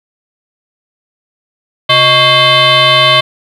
sine tone with frequency modulation, 2093 Hz, C7, in tune, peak -3 dBFS, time 1.89-3.21 s, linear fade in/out 10 ms, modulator 490 Hz, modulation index 3.4, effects tanh soft clip ceiling -1 dBFS + 7-bit

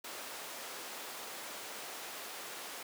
pink high-pass noise, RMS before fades -45 dBFS, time 0.04-2.83 s, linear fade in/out 5 ms, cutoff 480 Hz, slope 12 dB/octave, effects none

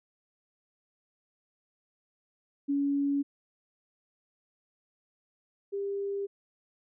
sine tone pair in turn, 281.9 / 398.7 Hz, C#4 / G4, +29 / +29 cents, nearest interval tritone, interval 600 cents, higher second, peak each -25 / -30 dBFS, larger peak first, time 2.68-3.23 / 5.72-6.27 s, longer neither, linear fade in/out 20 ms, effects none

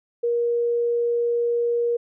sine tone, 473.5 Hz, A#4, 27 cents sharp, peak -19 dBFS, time 0.23-1.97 s, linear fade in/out 10 ms, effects none

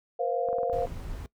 sine chord, Bb suspended second, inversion none, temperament equal with one note detuned, 478.2 / 523.3 / 698.5 Hz, Bb4 / C5 / F5, +44 / 0 / 0 cents, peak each -30 dBFS, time 0.19-0.86 s, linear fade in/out 10 ms
clicks, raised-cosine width 1 ms, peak -28 dBFS, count 8, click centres 0.487 / 0.53 / 0.585 / 0.632 / 0.698 / 0.785 / 0.823 / 0.871 s
brown noise, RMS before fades -37 dBFS, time 0.73-1.26 s, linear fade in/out 0 ms
effects noise-tail reverb RT60 0.1 s tail -20 dB re dry

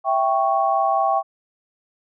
sine chord, C# diminished, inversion first, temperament equal, 659.3 / 784 / 1108.7 Hz, E5 / G5 / C#6, 0 / 0 / 0 cents, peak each -22 / -19 / -22 dBFS, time 0.04-1.23 s, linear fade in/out 50 ms, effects none

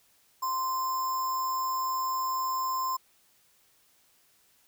sine tone with sample-and-hold, 1038 Hz, C6, 14 cents flat, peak -27 dBFS, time 0.42-2.97 s, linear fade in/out 10 ms, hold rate 6300 Hz, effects white hiss -65 dBFS RMS until 4.67 s

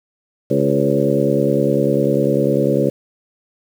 harmonic tone with a mistuned harmonic, 70 Hz, C#2, 18 cents sharp, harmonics 2 / 3 / 4 / 5 / 6 / 7 / 8, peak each -21 / -21 / -21 / -21 / -21 / -21 / -21 dBFS, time 0.5-2.9 s, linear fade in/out 10 ms, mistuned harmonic 7, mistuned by +34 cents, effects 7-bit

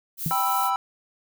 violet noise, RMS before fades -31 dBFS, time 0.17-0.71 s, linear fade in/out 50 ms
sine tone with exponential decay, 160.6 Hz, E3, 45 cents flat, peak -20 dBFS, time 0.26-0.36 s, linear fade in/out 2 ms, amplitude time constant 21 ms
triangle chord, E minor, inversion first, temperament equal, 784 / 987.8 / 1318.5 Hz, G5 / B5 / E6, 0 / 0 / 0 cents, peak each -24 dBFS, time 0.31-0.76 s, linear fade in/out 0 ms
effects none

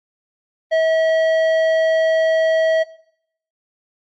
sine tone with tanh clipping, 644 Hz, E5, 41 cents flat, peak -15 dBFS, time 0.71-2.84 s, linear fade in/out 20 ms, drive 11 dB, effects noise-tail reverb RT60 0.7 s tail -19 dB re dry + Opus 32 kbps

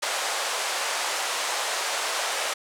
pink band-pass noise, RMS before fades -28 dBFS, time 0.02-2.54 s, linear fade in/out 10 ms, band 560 to 9600 Hz, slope 24 dB/octave, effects none

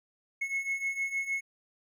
triangle beating tone pair, 2180 / 2186.5 Hz, C#7 / C#7, -29 / -24 cents, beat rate 6.5 Hz, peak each -34 / -30 dBFS, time 0.41-1.41 s, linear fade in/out 10 ms, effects none

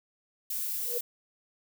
violet noise, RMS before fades -33 dBFS, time 0.5-1.01 s, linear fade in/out 5 ms
sine tone with exponential growth, 483.4 Hz, B4, 37 cents flat, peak -28 dBFS, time 0.8-0.98 s, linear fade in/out 5 ms, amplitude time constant 39 ms
effects none

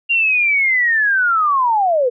sine linear sweep, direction down, 2794 to 466.2 Hz, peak -12 dBFS, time 0.09-2.1 s, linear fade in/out 20 ms, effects none

